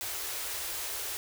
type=band-stop noise; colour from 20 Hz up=white; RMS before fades=-36 dBFS; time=0.01-1.17 s; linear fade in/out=0 ms; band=110 to 310 Hz; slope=96 dB/octave; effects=none